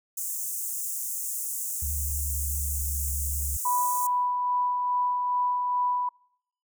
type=high-pass noise; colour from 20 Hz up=pink; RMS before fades=-32 dBFS; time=0.17-4.07 s; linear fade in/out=5 ms; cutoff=6700 Hz; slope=48 dB/octave
type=tone with pitch glide; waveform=sine; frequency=72.2 to 70.63 Hz; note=D2 to C#2; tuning=-29 to +33 cents; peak=-29 dBFS; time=1.82-3.57 s; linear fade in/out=5 ms; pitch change=-38 cents; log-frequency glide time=2.12-2.85 s
type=tone with tremolo; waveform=sine; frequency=987.8 Hz; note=B5; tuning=in tune; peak=-22 dBFS; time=3.65-6.09 s; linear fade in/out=5 ms; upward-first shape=sine; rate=2.4 Hz; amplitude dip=30%
effects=noise-tail reverb RT60 0.7 s tail -26 dB re dry